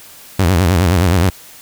sawtooth tone with vibrato, 89.2 Hz, F2, 37 cents sharp, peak -6 dBFS, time 0.39-1.3 s, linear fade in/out 5 ms, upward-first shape sine, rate 9.6 Hz, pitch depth 170 cents each way, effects white hiss -39 dBFS RMS until 1.61 s

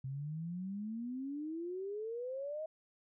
sine exponential sweep, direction up, 130 to 639 Hz, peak -38 dBFS, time 0.04-2.66 s, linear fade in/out 5 ms, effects none

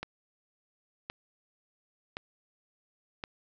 click train, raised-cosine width 0.3 ms, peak -20 dBFS, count 4, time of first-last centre 0.03-3.239 s, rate 0.935 Hz, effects resampled to 16000 Hz + 10-bit

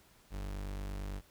40% pulse tone, 49 Hz, G1, in tune, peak -37 dBFS, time 0.3-1.22 s, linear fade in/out 50 ms, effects pink hiss -64 dBFS RMS until 1.3 s

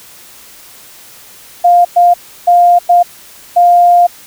sine tone bursts at uneven times, 702 Hz, F5, 9 cents sharp, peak -3 dBFS, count 5, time 1.64-1.85 / 1.96-2.14 / 2.47-2.79 / 2.89-3.03 / 3.56-4.07 s, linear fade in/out 10 ms, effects white hiss -37 dBFS RMS until 4.26 s

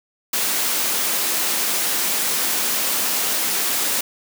white high-pass noise, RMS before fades -21 dBFS, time 0.33-4.01 s, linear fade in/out 5 ms, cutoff 180 Hz, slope 24 dB/octave, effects none

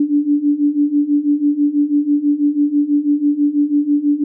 sine beating tone pair, 287.6 / 293.7 Hz, D4 / D4, -36 / 0 cents, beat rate 6.1 Hz, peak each -17 / -14 dBFS, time 0-4.24 s, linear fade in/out 5 ms, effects none

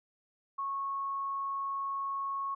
sine tone, 1100 Hz, C#6, 14 cents flat, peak -32 dBFS, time 0.58-2.55 s, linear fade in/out 10 ms, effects none

